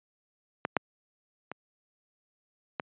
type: clicks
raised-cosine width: 0.5 ms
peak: -13 / -7 / -21 / -15 dBFS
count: 4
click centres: 0.651 / 0.767 / 1.516 / 2.798 s
effects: high-pass 150 Hz 12 dB/octave + resampled to 8000 Hz